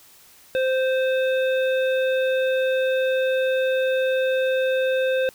harmonic tone, 521 Hz, C5, 7 cents flat, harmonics 1 / 3 / 5 / 7, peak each -19 / -29 / -33 / -36 dBFS, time 0.55-5.29 s, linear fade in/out 0 ms, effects white hiss -51 dBFS RMS until 5.34 s

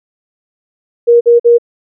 sine tone bursts, 472.9 Hz, A#4, 25 cents sharp, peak -3 dBFS, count 3, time 1.07-1.584 s, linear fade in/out 20 ms, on 140 ms, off 47 ms, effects none

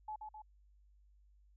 sine tone with echo, 857 Hz, A5, 46 cents flat, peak -40 dBFS, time 0.08-0.16 s, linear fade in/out 5 ms, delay 130 ms, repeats 2, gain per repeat -4 dB, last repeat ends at 0.42 s, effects added 50 Hz sine -63 dBFS peak until 1.56 s

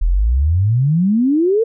sine exponential sweep, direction up, 37.93 to 470 Hz, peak -11 dBFS, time 0.01-1.64 s, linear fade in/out 10 ms, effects none

